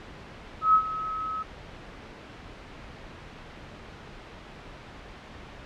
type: tone with ADSR envelope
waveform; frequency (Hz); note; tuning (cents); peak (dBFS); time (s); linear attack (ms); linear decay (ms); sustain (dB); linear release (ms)
sine; 1283; E6; -47; -14; 0.61-1.43; 130; 77; -15; 10
effects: pink hiss -44 dBFS RMS until 5.65 s + low-pass 3000 Hz 12 dB/octave